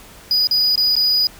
triangle tone with dropouts, 4935 Hz, D#8, 15 cents flat, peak -12 dBFS, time 0.31-1.27 s, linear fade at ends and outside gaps 1 ms, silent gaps 0.471-0.511 / 0.756-0.777 / 0.954-0.965 s, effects pink hiss -42 dBFS RMS until 1.39 s

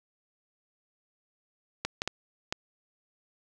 clicks, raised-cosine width 0.2 ms, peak -12 dBFS, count 4, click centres 1.85 / 2.019 / 2.076 / 2.525 s, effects none

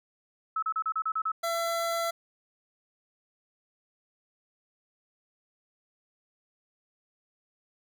sine tone bursts, 1300 Hz, E6, 24 cents flat, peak -26 dBFS, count 8, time 0.56-1.318 s, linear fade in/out 5 ms, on 65 ms, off 34 ms
25% pulse tone, 673 Hz, E5, 36 cents sharp, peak -24 dBFS, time 1.43-2.11 s, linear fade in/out 10 ms
effects none

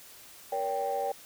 sine chord, G diminished, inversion first, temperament just, 470.4 / 564.5 / 784 Hz, Bb4 / Db5 / G5, +16 / +31 / 0 cents, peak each -34 / -32 / -30 dBFS, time 0.52-1.12 s, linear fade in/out 5 ms, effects tanh soft clip ceiling -22 dBFS + white hiss -51 dBFS RMS until 1.25 s

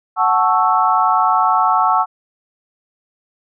sine chord, F# minor seventh, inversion none, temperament equal, 740 / 880 / 1108.7 / 1318.5 Hz, F#5 / A5 / C#6 / E6, 0 / 0 / 0 / 0 cents, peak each -17 dBFS, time 0.16-2.06 s, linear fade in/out 50 ms, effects none

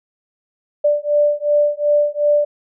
sine beating tone pair, 587.3 / 590 Hz, D5 / D5, 0 / +8 cents, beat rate 2.7 Hz, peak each -16 dBFS, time 0.84-2.45 s, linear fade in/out 10 ms, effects none

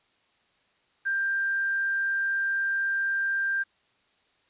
sine tone with quantisation, 1586 Hz, G6, 20 cents sharp, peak -24 dBFS, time 1.05-3.64 s, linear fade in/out 20 ms, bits 8, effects white hiss -67 dBFS RMS until 4.49 s + resampled to 8000 Hz

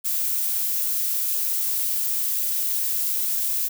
violet noise, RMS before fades -24 dBFS, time 0.04-3.69 s, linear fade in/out 20 ms, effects none

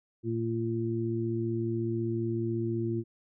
harmonic tone, 114.5 Hz, A#2, 31 cents flat, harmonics 1 / 2 / 3, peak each -32 / -35 / -31 dBFS, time 0.23-3.04 s, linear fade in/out 50 ms, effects none

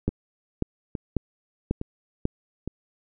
two click trains, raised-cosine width 3 ms, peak -17 / -10 dBFS, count 4 / 5, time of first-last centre 0.09-2.676 / 0.08-2.254 s, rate 1.16 / 1.84 Hz, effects none

